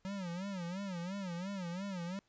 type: tone with vibrato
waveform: square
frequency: 185 Hz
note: F#3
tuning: in tune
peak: -39 dBFS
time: 0.05-2.19 s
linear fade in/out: 0 ms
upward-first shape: sine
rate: 2.9 Hz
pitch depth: 150 cents each way
effects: pink hiss -75 dBFS RMS until 2.28 s + resampled to 16000 Hz